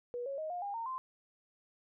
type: tone with pitch steps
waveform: sine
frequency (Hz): 485.4 / 551.2 / 625.9 / 710.7 / 807 / 916.3 / 1040.5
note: B4 / C#5 / D#5 / F5 / G#5 / A#5 / C6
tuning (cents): -30 / -10 / +10 / +30 / -50 / -30 / -10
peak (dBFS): -36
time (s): 0.14-0.98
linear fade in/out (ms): 0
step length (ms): 120
effects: none